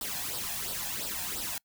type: noise with flanger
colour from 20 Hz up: white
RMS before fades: -35 dBFS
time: 0.01-1.58 s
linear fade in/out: 2 ms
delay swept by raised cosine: 0.22 to 1.22 ms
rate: 2.9 Hz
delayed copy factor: +0.65
effects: noise-tail reverb RT60 0.1 s tail -25 dB re dry